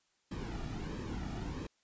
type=noise with flanger; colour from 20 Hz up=brown; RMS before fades=-40 dBFS; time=0.31-1.67 s; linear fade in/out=5 ms; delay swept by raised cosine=1.4 to 1.94 ms; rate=1.5 Hz; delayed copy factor=-0.65; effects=white hiss -75 dBFS RMS until 1.83 s + resampled to 16000 Hz